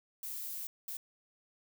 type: noise bursts at uneven times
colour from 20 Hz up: violet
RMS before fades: -41 dBFS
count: 2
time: 0.23-0.67 / 0.88-0.97 s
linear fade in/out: 2 ms
effects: none